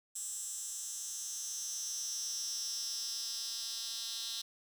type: tone with high-pass filter sweep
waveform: 10% pulse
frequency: 227.9 Hz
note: A#3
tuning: 39 cents flat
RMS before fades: -40 dBFS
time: 0.15-4.42 s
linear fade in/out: 10 ms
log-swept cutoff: 7600 to 4300 Hz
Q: 5.5
effects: none